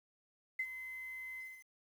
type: tone with ADSR envelope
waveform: sine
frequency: 2053 Hz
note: C7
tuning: 33 cents flat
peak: -32 dBFS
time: 0.59-1.66 s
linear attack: 6 ms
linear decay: 58 ms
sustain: -11 dB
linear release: 260 ms
effects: 10-bit